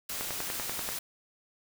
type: noise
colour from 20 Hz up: white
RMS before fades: -36 dBFS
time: 0.09-0.99 s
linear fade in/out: 5 ms
type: click train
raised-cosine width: 0.5 ms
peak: -20 dBFS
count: 8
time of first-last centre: 0.21-0.89 s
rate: 10.3 Hz
effects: none